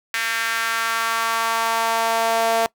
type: tone with high-pass filter sweep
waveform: sawtooth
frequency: 227.3 Hz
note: A#3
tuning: 43 cents flat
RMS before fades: -21 dBFS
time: 0.14-2.66 s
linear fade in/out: 0 ms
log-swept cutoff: 1800 to 640 Hz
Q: 2.5
effects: noise-tail reverb RT60 0.1 s tail -21 dB re dry